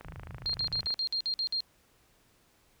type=click train; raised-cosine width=0.5 ms; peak=-30 dBFS; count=26; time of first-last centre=0.01-0.943 s; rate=26.8 Hz
type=low-pass noise; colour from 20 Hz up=white; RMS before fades=-45 dBFS; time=0.05-0.87 s; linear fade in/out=5 ms; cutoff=160 Hz; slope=48 dB/octave
type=tone bursts; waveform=sine; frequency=4209 Hz; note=C8; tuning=9 cents sharp; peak=-28 dBFS; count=9; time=0.46-1.605 s; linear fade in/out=0 ms; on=81 ms; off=52 ms
effects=pink hiss -66 dBFS RMS until 2.8 s